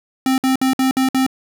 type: tone bursts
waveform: square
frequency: 262.5 Hz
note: C4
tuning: 6 cents sharp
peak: -14 dBFS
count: 6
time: 0.26-1.265 s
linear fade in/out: 2 ms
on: 120 ms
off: 57 ms
effects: none